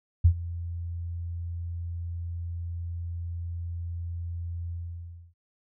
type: tone with ADSR envelope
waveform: sine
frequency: 85.4 Hz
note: F2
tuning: 38 cents flat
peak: -12 dBFS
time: 0.24-5.34 s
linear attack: 13 ms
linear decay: 78 ms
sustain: -19 dB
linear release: 630 ms
effects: none